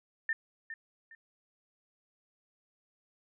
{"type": "tone with echo", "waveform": "sine", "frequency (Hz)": 1798, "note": "A6", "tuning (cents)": 37, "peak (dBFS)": -28, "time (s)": [0.29, 0.33], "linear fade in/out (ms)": 2, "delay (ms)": 410, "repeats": 2, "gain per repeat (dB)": -11, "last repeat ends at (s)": 1.15, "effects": []}